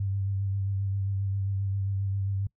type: tone with vibrato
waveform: sine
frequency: 98 Hz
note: G2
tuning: in tune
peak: -26 dBFS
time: 0-2.47 s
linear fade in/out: 5 ms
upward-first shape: sine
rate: 7.5 Hz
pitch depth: 26 cents each way
effects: noise-tail reverb RT60 0.1 s tail -22 dB re dry